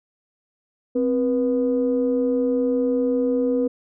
sine tone pair together, 261.2 / 486.5 Hz, C4 / B4, -3 / -26 cents, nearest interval major seventh, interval 1077 cents, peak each -20 dBFS, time 0.95-3.68 s, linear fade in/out 10 ms, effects tanh soft clip ceiling -11 dBFS

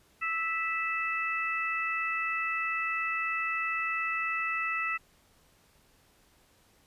harmonic tone, 657 Hz, E5, 6 cents flat, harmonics 2 / 3 / 4, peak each -33 / -33 / -33 dBFS, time 0.21-4.98 s, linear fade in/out 20 ms, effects pink hiss -64 dBFS RMS until 6.86 s + resampled to 32000 Hz

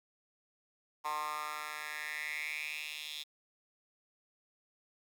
10% pulse tone with high-pass filter sweep, 151.2 Hz, D#3, 49 cents flat, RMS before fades -40 dBFS, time 1.04-3.24 s, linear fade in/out 20 ms, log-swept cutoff 1000 to 3400 Hz, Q 5.4, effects 10-bit

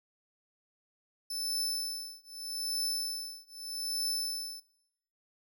sawtooth tone with tremolo, 5274 Hz, E8, in tune, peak -27 dBFS, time 1.3-4.6 s, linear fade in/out 5 ms, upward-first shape triangle, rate 0.81 Hz, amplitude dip 100%, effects noise-tail reverb RT60 0.9 s tail -20 dB re dry

